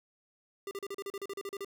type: tone bursts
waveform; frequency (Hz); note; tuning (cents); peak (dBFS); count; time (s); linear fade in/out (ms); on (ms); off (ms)
square; 397.1; G4; +22; -37; 13; 0.67-1.647; 2; 41; 37
effects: none